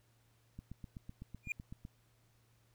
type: click train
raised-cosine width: 5 ms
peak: -34 dBFS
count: 11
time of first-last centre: 0.59-1.851 s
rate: 7.93 Hz
type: tone with exponential growth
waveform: triangle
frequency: 2418 Hz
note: D7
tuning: 50 cents sharp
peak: -29 dBFS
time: 1.43-1.52 s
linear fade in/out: 2 ms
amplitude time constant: 19 ms
effects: added 115 Hz sine -70 dBFS peak until 2.74 s + pink hiss -74 dBFS RMS until 2.74 s